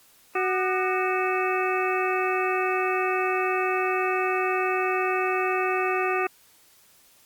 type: harmonic tone with a mistuned harmonic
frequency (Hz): 372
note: F#4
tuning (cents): +9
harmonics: 1 / 2 / 3 / 4 / 5 / 6 / 7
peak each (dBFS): -26 / -29 / -29 / -34 / -34 / -36 / -31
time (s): 0.35-6.27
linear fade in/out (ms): 5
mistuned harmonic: 3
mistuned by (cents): +140
effects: white hiss -57 dBFS RMS until 7.25 s + Opus 48 kbps